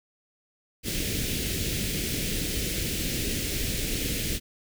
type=band-stop noise; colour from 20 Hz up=pink; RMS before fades=-29 dBFS; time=0.83-4.4 s; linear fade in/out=50 ms; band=460 to 2100 Hz; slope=24 dB/octave; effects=none